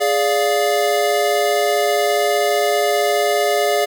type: chord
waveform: square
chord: D diminished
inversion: second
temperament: equal with one note detuned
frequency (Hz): 415.3 / 583.3 / 698.5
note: Ab4 / D5 / F5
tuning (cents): 0 / -12 / 0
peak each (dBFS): -20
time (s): 0-3.86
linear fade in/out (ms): 20
effects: none